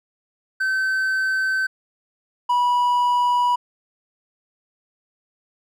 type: tone pair in turn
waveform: triangle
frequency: 1538 / 976.7 Hz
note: G6 / B5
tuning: -33 / -20 cents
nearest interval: minor sixth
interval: 787 cents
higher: first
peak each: -17 / -14 dBFS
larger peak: second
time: 0.6-1.67 / 2.49-3.56 s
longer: neither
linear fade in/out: 10 ms
effects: none